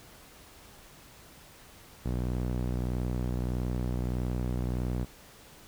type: tone with band-pass filter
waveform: sawtooth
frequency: 61.6 Hz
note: B1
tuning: 4 cents flat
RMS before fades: -31 dBFS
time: 2.05-5.05 s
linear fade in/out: 10 ms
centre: 170 Hz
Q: 0.53
effects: pink hiss -53 dBFS RMS until 5.67 s